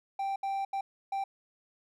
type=tone bursts at uneven times; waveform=triangle; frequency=784 Hz; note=G5; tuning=in tune; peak=-28 dBFS; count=4; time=0.19-0.36 / 0.43-0.65 / 0.73-0.81 / 1.12-1.24 s; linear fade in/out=5 ms; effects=none